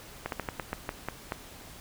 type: slowing click train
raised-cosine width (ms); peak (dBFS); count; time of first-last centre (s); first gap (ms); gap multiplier
0.5; -16; 9; 0.26-1.321; 62; 1.21
effects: pink hiss -48 dBFS RMS until 1.8 s